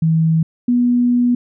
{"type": "tone pair in turn", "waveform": "sine", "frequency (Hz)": [161.4, 243.7], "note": ["E3", "B3"], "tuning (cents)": [-36, -23], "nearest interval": "perfect fifth", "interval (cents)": 713, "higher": "second", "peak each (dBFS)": -11, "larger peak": "neither", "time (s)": [[0.02, 0.43], [0.68, 1.35]], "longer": "second", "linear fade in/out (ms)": 5, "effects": []}